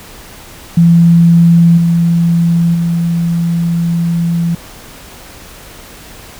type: tone with level steps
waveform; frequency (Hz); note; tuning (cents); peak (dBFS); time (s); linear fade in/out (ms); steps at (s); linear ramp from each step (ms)
sine; 169.1; E3; +44; -3 / -7 / -10; 0.77-4.55; 5; 1.77 / 2.74; 10
effects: pink hiss -34 dBFS RMS until 6.39 s